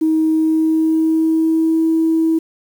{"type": "tone with pitch glide", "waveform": "sine", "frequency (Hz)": [316.6, 323.6], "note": ["D#4", "E4"], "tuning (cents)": [30, -32], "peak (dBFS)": -11, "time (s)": [0.01, 2.39], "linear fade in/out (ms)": 10, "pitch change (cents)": 38, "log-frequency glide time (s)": [0.32, 1.83], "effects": ["tanh soft clip ceiling -7 dBFS", "7-bit"]}